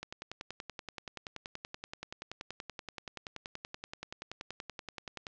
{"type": "click train", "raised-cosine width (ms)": 0.2, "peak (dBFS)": -23, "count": 56, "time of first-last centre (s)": [0.03, 5.268], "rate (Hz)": 10.5, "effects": ["low-pass 6000 Hz 12 dB/octave"]}